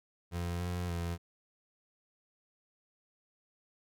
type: tone with pitch steps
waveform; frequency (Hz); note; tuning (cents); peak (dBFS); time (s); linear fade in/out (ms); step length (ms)
30% pulse; 86.7 / 88.8 / 85.6; F2 / F2 / F2; -12 / +29 / -34; -31; 0.31-1.18; 50; 290
effects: none